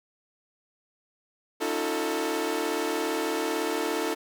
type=tone cluster; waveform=sawtooth; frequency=283.7 / 320.4 / 358 / 444.3 Hz; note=C#4 / E4 / F4 / A4; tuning=+40 / -49 / +43 / +17 cents; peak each=-32 / -27 / -30 / -26 dBFS; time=1.6-4.15 s; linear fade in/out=20 ms; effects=none